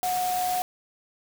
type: tone in noise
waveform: sine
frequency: 729 Hz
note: F#5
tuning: 26 cents flat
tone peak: -24 dBFS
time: 0.03-0.62 s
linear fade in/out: 0 ms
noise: white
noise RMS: -34 dBFS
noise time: 0.03-0.62 s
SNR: +7 dB
effects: none